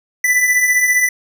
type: beating tone pair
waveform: square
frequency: 1975.5 / 1990.5 Hz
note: B6 / B6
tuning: 0 / +13 cents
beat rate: 15 Hz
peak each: -20 / -13 dBFS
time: 0.24-1.09 s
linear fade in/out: 5 ms
effects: none